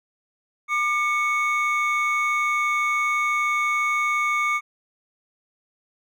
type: tone pair together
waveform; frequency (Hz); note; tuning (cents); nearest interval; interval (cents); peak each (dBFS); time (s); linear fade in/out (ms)
triangle; 1199.8 / 2217; D6 / C#7; +37 / 0; major seventh; 1063; -21; 0.68-4.61; 50
effects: none